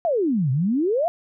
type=exponential two-way sweep; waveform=sine; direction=down then up; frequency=719 to 123.47 to 719 Hz; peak=-18 dBFS; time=0.05-1.08 s; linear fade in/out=0 ms; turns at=0.51 s; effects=none